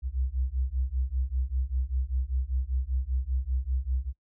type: beating tone pair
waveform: sine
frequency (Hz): 61.9 / 67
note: B1 / C2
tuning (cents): +5 / +42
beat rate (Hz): 5.1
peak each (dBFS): -29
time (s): 0.02-4.13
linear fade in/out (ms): 50
effects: noise-tail reverb RT60 0.1 s tail -24 dB re dry